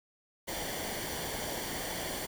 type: noise with comb filter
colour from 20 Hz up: pink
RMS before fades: -37 dBFS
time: 0.47-2.27 s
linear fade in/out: 20 ms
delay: 0.77 ms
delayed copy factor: -0.6
effects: none